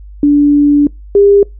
sine tone pair in turn, 290.1 / 402.4 Hz, D4 / G4, -21 / +45 cents, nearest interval tritone, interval 566 cents, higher second, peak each -4 / -3 dBFS, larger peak second, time 0.23-0.87 / 1.15-1.43 s, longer first, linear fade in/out 2 ms, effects noise-tail reverb RT60 0.2 s tail -25 dB re dry + added 50 Hz sine -29 dBFS peak until 1.59 s

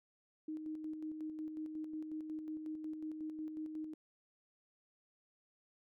sine tone with tremolo, 311.1 Hz, D#4, in tune, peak -39 dBFS, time 0.48-3.94 s, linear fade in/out 5 ms, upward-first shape square, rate 5.5 Hz, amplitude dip 40%, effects none

